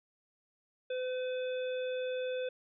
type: harmonic tone with a mistuned harmonic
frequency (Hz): 508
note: B4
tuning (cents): +49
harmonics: 1 / 3 / 5 / 7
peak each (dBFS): -33 / -47 / -48 / -49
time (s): 0.9-2.49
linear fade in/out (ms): 5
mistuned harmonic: 7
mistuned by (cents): -30
effects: none